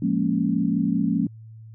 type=chord; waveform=sine; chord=Bb minor seventh; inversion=second; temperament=equal; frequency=174.61 / 207.7 / 233.1 / 277.2 Hz; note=F3 / Ab3 / Bb3 / Db4; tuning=0 / 0 / 0 / 0 cents; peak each=-25 dBFS; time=0.02-1.27 s; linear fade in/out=5 ms; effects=added 111 Hz sine -40 dBFS peak until 1.74 s